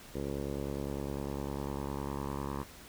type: tone with low-pass filter sweep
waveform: 10% pulse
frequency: 69.9 Hz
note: C#2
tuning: 15 cents sharp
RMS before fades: -37 dBFS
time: 0.14-2.64 s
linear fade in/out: 20 ms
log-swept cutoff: 520 to 1100 Hz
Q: 2.3
effects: pink hiss -52 dBFS RMS until 2.88 s